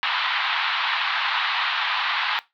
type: band-pass noise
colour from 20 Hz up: pink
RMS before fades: -24 dBFS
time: 0.03-2.39 s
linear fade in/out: 0 ms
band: 860 to 4000 Hz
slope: 48 dB/octave
effects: noise-tail reverb RT60 0.2 s tail -18 dB re dry